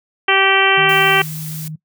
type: harmonic tone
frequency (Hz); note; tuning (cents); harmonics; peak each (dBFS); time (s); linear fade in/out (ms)
388.1; G4; -17; 1 / 2 / 3 / 4 / 5 / 6 / 7 / 8; -19 / -19 / -19 / -19 / -19 / -19 / -19 / -19; 0.28-1.22; 5
type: tone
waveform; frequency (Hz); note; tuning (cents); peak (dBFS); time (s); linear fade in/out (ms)
sine; 155.9; D#3; +4; -25; 0.77-1.76; 10
type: noise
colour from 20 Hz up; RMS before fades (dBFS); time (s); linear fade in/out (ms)
blue; -31; 0.89-1.68; 2
effects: noise-tail reverb RT60 0.1 s tail -20 dB re dry